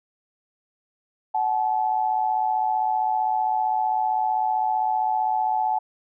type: tone pair together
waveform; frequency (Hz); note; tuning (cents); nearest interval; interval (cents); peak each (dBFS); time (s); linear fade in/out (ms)
sine; 747 / 862.5; F#5 / A5; +16 / -35; major second; 249; -24 / -22; 1.34-5.79; 10
effects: none